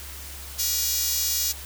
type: tone with high-pass filter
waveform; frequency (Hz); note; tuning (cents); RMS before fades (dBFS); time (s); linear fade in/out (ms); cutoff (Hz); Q
5% pulse; 479.1; A#4; +47; -25; 0.58-1.53; 20; 7400; 1
effects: added 69 Hz sine -40 dBFS peak until 1.65 s + white hiss -40 dBFS RMS until 1.65 s